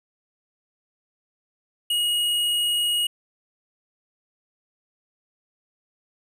square tone, 2887 Hz, F#7, 43 cents flat, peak -21 dBFS, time 1.9-3.07 s, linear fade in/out 5 ms, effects none

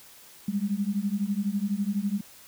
sine beating tone pair, 196 / 208 Hz, G3 / G#3, 0 / +3 cents, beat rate 12 Hz, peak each -28 / -28 dBFS, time 0.48-2.21 s, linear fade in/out 5 ms, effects white hiss -51 dBFS RMS until 2.47 s

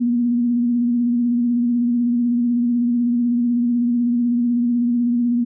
sine tone with vibrato, 240 Hz, B3, 49 cents flat, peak -15 dBFS, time 0-5.45 s, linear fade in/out 20 ms, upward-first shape sine, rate 16 Hz, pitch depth 34 cents each way, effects none

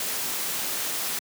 white noise, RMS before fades -29 dBFS, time 0-1.19 s, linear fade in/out 2 ms, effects high-pass 150 Hz 12 dB/octave

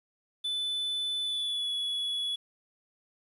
triangle tone with pitch glide, 3500 to 3389 Hz, A7 to G#7, -10 to +34 cents, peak -28 dBFS, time 0.44-2.36 s, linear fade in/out 10 ms, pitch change -56 cents, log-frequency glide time 1.23-1.71 s, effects resampled to 32000 Hz + 10-bit

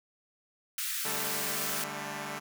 white high-pass noise, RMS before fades -34 dBFS, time 0.78-1.84 s, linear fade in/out 2 ms, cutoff 1300 Hz, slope 48 dB/octave
5% pulse chord, D suspended fourth, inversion none, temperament equal with one note detuned, 146.83 / 198.62 / 220 Hz, D3 / G3 / A3, 0 / +23 / 0 cents, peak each -29 dBFS, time 1.04-2.4 s, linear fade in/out 20 ms
effects none

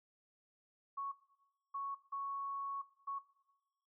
sine tone bursts at uneven times, 1108.7 Hz, C#6, in tune, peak -38 dBFS, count 4, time 0.97-1.12 / 1.74-1.95 / 2.12-2.82 / 3.07-3.19 s, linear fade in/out 10 ms, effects noise-tail reverb RT60 1.0 s tail -17 dB re dry

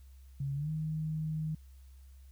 sine tone with pitch glide, 138.5 to 156.36 Hz, C#3 to D#3, -1 to +9 cents, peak -32 dBFS, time 0.4-1.55 s, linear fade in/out 5 ms, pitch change +210 cents, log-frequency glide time 0.54-0.7 s, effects added 66 Hz sine -51 dBFS peak until 2.31 s + white hiss -70 dBFS RMS until 2.31 s

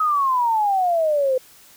sine exponential sweep, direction down, 1283 to 506 Hz, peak -16 dBFS, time 0-1.38 s, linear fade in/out 5 ms, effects white hiss -49 dBFS RMS until 1.76 s

